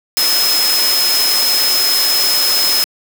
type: tone in noise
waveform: sine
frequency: 5140 Hz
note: E8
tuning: 45 cents flat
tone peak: -13 dBFS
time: 0.17-2.84 s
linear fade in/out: 0 ms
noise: white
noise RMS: -17 dBFS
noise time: 0.17-2.84 s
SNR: +1 dB
effects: high-pass 300 Hz 12 dB/octave